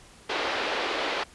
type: band-pass noise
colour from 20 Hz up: pink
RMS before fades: -29 dBFS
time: 0.29-1.24 s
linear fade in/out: 10 ms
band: 360 to 4100 Hz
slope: 24 dB/octave
effects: pink hiss -52 dBFS RMS until 1.34 s + resampled to 24000 Hz